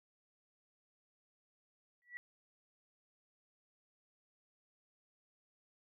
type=tone with exponential growth; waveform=sine; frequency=1946 Hz; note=B6; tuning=26 cents flat; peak=-39 dBFS; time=2.02-2.17 s; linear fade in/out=0 ms; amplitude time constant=31 ms; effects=none